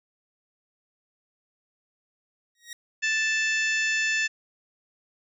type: tone with exponential growth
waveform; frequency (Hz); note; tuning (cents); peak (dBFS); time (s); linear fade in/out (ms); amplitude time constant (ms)
15% pulse; 1887; A#6; +21; -28; 2.55-2.73; 2; 38
type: harmonic tone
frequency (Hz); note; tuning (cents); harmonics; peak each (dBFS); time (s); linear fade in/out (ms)
880; A5; 0; 2 / 3 / 4 / 5 / 6 / 7 / 8; -25 / -27 / -36 / -40 / -37 / -40 / -37; 3.02-4.28; 20
effects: none